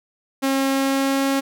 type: tone with pitch glide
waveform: sawtooth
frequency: 270.4 to 272.9 Hz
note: C#4 to C#4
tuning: -43 to -27 cents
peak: -14 dBFS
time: 0.42-1.41 s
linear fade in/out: 20 ms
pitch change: +16 cents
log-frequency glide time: 0.65-1.27 s
effects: none